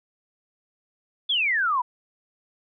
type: exponential sweep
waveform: sine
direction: down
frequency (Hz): 3520 to 944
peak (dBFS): -20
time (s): 1.29-1.82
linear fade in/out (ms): 10
effects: none